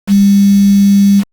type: tone with quantisation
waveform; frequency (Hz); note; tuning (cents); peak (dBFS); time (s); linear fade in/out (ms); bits
sine; 199.7; G3; +32; -4; 0.07-1.24; 50; 4
effects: Opus 48 kbps